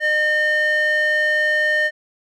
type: tone with band-pass filter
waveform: square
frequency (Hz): 608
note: D#5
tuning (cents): -40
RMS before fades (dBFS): -18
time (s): 0-1.91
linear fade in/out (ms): 50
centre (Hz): 1600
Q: 4.8
effects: none